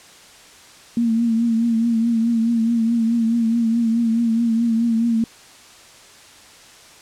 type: tone with vibrato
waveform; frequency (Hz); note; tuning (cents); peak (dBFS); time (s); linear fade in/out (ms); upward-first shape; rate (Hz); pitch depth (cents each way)
sine; 230; A#3; -23; -15; 0.97-5.24; 2; triangle; 4.7; 58
effects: white hiss -45 dBFS RMS until 7.01 s + low-pass 8000 Hz 12 dB/octave